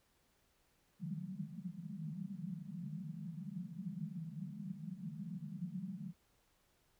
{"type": "band-pass noise", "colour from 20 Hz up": "pink", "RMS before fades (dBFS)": -45, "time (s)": [0.99, 6.14], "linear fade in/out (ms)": 50, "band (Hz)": [150, 210], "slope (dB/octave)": 96, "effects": ["pink hiss -75 dBFS RMS until 6.99 s"]}